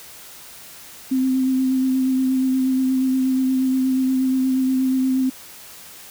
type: tone with vibrato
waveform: sine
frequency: 260.8 Hz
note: C4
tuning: 5 cents flat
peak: -16 dBFS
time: 1.11-5.3 s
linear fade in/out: 10 ms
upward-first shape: sine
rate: 8.4 Hz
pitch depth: 17 cents each way
effects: white hiss -41 dBFS RMS until 6.1 s